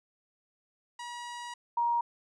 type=tone pair in turn; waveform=sawtooth / sine; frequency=961 / 944.5 Hz; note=B5 / A#5; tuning=-48 / +22 cents; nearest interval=unison; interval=30 cents; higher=first; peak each=-35 / -25 dBFS; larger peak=second; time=0.99-1.54 / 1.77-2.01 s; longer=first; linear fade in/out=5 ms; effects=resampled to 22050 Hz